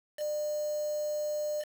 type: tone with quantisation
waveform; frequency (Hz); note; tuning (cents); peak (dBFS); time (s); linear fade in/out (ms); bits
sine; 600; D5; +37; -30; 0.17-1.65; 50; 7
effects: none